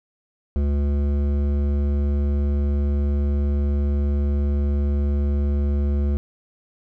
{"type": "tone with hard clipping", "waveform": "triangle", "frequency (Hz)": 71.5, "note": "D2", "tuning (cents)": -46, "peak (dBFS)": -20, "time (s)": [0.56, 6.17], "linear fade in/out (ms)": 0, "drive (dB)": 16, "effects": []}